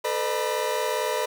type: tone cluster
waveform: 40% pulse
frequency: 441.6 / 506 / 604 / 974 Hz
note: A4 / B4 / D5 / B5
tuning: +6 / +42 / +48 / -24 cents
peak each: -29 dBFS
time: 0.04-1.26 s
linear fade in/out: 10 ms
effects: none